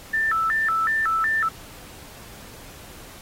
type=tone with vibrato; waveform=sine; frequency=1532 Hz; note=G6; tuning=40 cents flat; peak=-19 dBFS; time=0.13-1.49 s; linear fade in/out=10 ms; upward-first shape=square; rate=2.7 Hz; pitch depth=260 cents each way; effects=pink hiss -44 dBFS RMS until 3.21 s + AAC 48 kbps